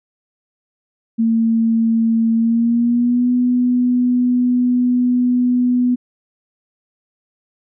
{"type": "tone with pitch glide", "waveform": "sine", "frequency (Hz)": [226.8, 247.3], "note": ["A#3", "B3"], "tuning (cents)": [-47, 3], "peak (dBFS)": -12, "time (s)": [1.18, 5.96], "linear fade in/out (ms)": 20, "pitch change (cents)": 150, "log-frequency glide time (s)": [2.35, 3.3], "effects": []}